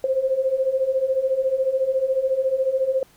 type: beating tone pair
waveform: sine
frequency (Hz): 517 / 531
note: C5 / C5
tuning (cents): -21 / +25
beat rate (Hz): 14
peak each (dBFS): -24 / -20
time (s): 0.04-3.03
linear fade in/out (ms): 2
effects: pink hiss -55 dBFS RMS until 3.16 s